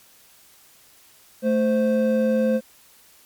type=tone pair together; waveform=triangle; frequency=220 / 520.1 Hz; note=A3 / C5; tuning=0 / -10 cents; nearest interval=octave + minor third; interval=1490 cents; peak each=-18 dBFS; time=1.42-2.61 s; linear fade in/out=50 ms; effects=white hiss -53 dBFS RMS until 3.25 s + MP3 96 kbps